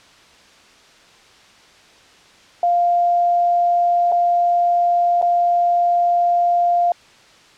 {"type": "tone with dropouts", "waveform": "sine", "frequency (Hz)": 698.5, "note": "F5", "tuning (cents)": 0, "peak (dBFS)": -13, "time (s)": [2.63, 6.92], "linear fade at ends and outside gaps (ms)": 2, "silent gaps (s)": [[4.118, 4.122], [5.216, 5.225]], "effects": ["white hiss -48 dBFS RMS until 7.57 s", "low-pass 5000 Hz 12 dB/octave"]}